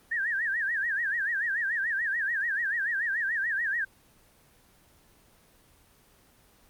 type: tone with vibrato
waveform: sine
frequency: 1728 Hz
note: A6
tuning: 32 cents flat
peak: -26 dBFS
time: 0.11-3.85 s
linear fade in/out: 10 ms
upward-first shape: sine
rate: 6.9 Hz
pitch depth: 180 cents each way
effects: pink hiss -60 dBFS RMS until 6.69 s + Opus 24 kbps